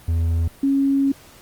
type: tone pair in turn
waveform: triangle / sine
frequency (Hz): 83 / 275.1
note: E2 / C#4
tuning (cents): +12 / -13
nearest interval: octave + major sixth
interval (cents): 2075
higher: second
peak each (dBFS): -15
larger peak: neither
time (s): 0.08-0.48 / 0.63-1.12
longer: second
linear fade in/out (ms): 5
effects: pink hiss -47 dBFS RMS until 1.41 s + Opus 32 kbps